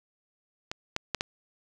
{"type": "clicks", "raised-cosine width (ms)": 0.2, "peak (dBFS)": [-16, -11, -10, -11], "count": 4, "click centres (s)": [0.715, 0.964, 1.147, 1.209], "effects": []}